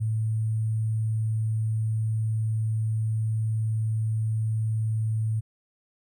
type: tone with sample-and-hold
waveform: sine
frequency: 110.1 Hz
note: A2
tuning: 2 cents sharp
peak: -23 dBFS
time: 0-5.41 s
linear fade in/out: 20 ms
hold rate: 8820 Hz
effects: none